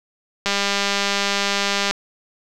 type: click train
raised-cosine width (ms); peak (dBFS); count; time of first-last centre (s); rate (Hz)
0.2; -3; 291; 0.46-1.91; 200
effects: none